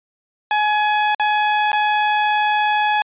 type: tone with dropouts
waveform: sawtooth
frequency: 843 Hz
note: G#5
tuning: 26 cents sharp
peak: -11 dBFS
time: 0.51-3.02 s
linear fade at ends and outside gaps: 1 ms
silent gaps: 1.147-1.197 / 1.718-1.73 s
effects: resampled to 8000 Hz